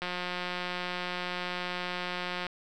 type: click train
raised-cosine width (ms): 0.3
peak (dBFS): -18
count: 439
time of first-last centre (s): 0.02-2.467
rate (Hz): 179
effects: none